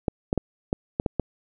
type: clicks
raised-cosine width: 2 ms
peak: -9 dBFS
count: 7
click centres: 0.082 / 0.329 / 0.377 / 0.729 / 0.999 / 1.062 / 1.197 s
effects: none